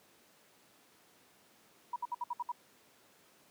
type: tone bursts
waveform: sine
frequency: 966 Hz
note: B5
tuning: 39 cents flat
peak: -33 dBFS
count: 7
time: 1.93-2.519 s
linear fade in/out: 5 ms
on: 31 ms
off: 62 ms
effects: pink hiss -64 dBFS RMS until 3.5 s + high-pass 200 Hz 12 dB/octave